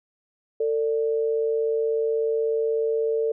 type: tone pair together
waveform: sine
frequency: 450 / 586.4 Hz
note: A4 / D5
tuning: +39 / -3 cents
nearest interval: perfect fourth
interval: 458 cents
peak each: -21 / -31 dBFS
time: 0.6-3.32 s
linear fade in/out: 5 ms
effects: none